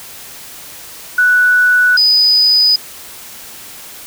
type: tone pair in turn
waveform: sine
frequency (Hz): 1480 / 4978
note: F#6 / D#8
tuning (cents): 0 / 0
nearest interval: octave + major sixth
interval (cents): 2100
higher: second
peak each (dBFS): -7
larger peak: neither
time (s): 1.18-1.97 / 1.97-2.76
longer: neither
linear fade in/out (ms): 5
effects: white hiss -33 dBFS RMS until 4.06 s